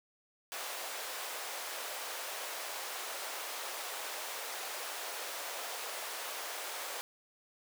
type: high-pass noise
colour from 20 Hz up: pink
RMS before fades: -41 dBFS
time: 0.52-7.01 s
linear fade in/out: 0 ms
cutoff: 510 Hz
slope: 24 dB/octave
effects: none